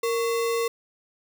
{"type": "tone with sample-and-hold", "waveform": "sine", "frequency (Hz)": 463.5, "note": "A#4", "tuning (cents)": -10, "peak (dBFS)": -22, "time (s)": [0.03, 0.68], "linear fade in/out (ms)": 5, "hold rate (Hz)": 1575, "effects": []}